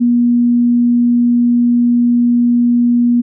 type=tone; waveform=sine; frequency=240.2 Hz; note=B3; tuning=48 cents flat; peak=-8 dBFS; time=0-3.22 s; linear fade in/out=20 ms; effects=none